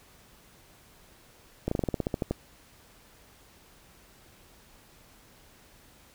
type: slowing click train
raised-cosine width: 2 ms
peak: -14 dBFS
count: 12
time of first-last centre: 1.68-2.31 s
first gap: 34 ms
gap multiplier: 1.1
effects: pink hiss -57 dBFS RMS until 6.14 s